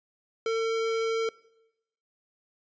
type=tone with hard clipping; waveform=sine; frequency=451.1 Hz; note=A4; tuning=43 cents sharp; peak=-27 dBFS; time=0.46-1.29 s; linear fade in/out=2 ms; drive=18 dB; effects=noise-tail reverb RT60 0.9 s tail -22 dB re dry + resampled to 16000 Hz